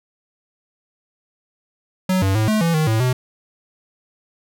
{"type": "tone with pitch steps", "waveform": "square", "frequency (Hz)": [186, 96.5, 109, 215.5, 167.4, 155.9, 110.9, 126.7], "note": ["F#3", "G2", "A2", "A3", "E3", "D#3", "A2", "B2"], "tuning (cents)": [9, -27, -16, -36, 27, 4, 14, 45], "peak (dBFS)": -16, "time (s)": [2.09, 3.13], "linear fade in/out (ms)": 5, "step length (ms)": 130, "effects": []}